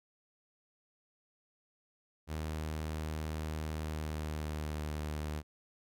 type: tone with pitch glide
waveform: sawtooth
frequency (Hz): 77.78 to 75.87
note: D#2 to D#2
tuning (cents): 0 to -43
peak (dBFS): -32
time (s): 2.27-5.43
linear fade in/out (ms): 50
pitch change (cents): -43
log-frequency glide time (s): 3.73-4.86
effects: none